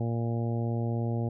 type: harmonic tone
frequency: 116.54 Hz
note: A#2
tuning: in tune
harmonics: 1 / 2 / 3 / 4 / 5 / 6 / 7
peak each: -28 / -34 / -38 / -40 / -42 / -44 / -45 dBFS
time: 0-1.29 s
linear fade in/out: 5 ms
effects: none